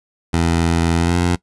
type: tone with pitch glide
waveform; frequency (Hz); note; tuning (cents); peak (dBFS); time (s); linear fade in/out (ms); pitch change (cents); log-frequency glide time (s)
15% pulse; 83.7 to 87.56; E2 to F2; +27 to +5; -8; 0.33-1.36; 10; +78; 0.98-1.17
effects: noise-tail reverb RT60 0.1 s tail -20 dB re dry + resampled to 24000 Hz